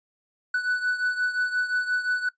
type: beating tone pair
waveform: triangle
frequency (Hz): 1486 / 1491.7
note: F#6 / F#6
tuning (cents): +7 / +14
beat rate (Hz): 5.7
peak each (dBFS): -22 / -27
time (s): 0.54-2.29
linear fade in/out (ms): 5
effects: noise-tail reverb RT60 0.1 s tail -19 dB re dry + resampled to 16000 Hz